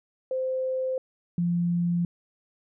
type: tone pair in turn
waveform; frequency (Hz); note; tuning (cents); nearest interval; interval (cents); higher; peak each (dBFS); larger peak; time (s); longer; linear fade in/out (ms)
sine; 519 / 173.2; C5 / F3; -14 / -14; octave + perfect fifth; 1900; first; -25 / -22; second; 0.31-0.98 / 1.38-2.05; neither; 2
effects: none